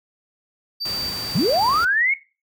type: tone with tremolo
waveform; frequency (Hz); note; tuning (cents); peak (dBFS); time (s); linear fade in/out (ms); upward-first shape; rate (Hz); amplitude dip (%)
triangle; 4650; D8; -18; -22; 0.8-1.85; 20; square; 1.7; 30
type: noise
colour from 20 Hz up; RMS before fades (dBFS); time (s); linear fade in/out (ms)
pink; -33; 0.85-1.85; 5
type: linear sweep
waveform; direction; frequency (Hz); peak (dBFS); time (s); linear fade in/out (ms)
sine; up; 122.8 to 2229; -16; 1.35-2.14; 5
effects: noise-tail reverb RT60 0.3 s tail -17 dB re dry + high-pass 60 Hz 12 dB/octave